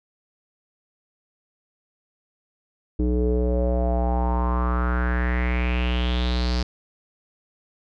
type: tone with low-pass filter sweep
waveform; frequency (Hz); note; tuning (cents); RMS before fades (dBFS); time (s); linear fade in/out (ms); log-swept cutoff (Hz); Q
square; 61.2; B1; -15; -22; 2.99-6.63; 5; 350 to 4900; 5.4
effects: none